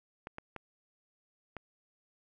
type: clicks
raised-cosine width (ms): 0.5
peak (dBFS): -26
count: 4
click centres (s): 0.271 / 0.384 / 0.563 / 1.567
effects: none